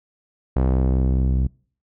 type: tone with low-pass filter sweep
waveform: sawtooth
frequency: 64.8 Hz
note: C2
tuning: 16 cents flat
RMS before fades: -19 dBFS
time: 0.56-1.47 s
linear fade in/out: 5 ms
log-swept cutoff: 900 to 180 Hz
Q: 0.7
effects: noise-tail reverb RT60 0.5 s tail -26 dB re dry